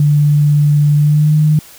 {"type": "tone with pitch glide", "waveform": "sine", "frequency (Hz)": [147.2, 152.83], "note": ["D3", "D#3"], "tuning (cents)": [4, -31], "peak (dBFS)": -7, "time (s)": [0, 1.59], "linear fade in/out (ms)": 2, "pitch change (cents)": 65, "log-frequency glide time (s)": [0.97, 1.36], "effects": ["white hiss -39 dBFS RMS until 1.78 s"]}